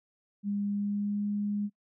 sine tone with pitch glide, 202.9 to 205.6 Hz, G#3 to G#3, -40 to -17 cents, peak -28 dBFS, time 0.43-1.7 s, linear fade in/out 50 ms, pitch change +23 cents, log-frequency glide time 0.68-1.25 s, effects noise-tail reverb RT60 0.1 s tail -26 dB re dry

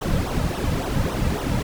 brown noise with flanger, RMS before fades -23 dBFS, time 0.01-1.63 s, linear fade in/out 10 ms, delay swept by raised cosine 0.42 to 2.82 ms, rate 3.6 Hz, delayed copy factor -0.8, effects none

